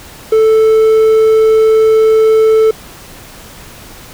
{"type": "tone", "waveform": "triangle", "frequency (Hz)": 440, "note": "A4", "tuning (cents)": 0, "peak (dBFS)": -3, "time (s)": [0.32, 2.71], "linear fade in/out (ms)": 5, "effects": ["pink hiss -34 dBFS RMS until 4.13 s"]}